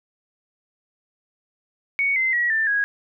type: tone with pitch steps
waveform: sine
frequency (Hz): 2229 / 2068 / 1918.2 / 1779.4 / 1650.7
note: C#7 / C7 / A#6 / A6 / G#6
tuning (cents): +9 / -21 / +49 / +19 / -11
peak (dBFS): -18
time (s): 1.99-2.84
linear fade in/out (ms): 0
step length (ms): 170
effects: none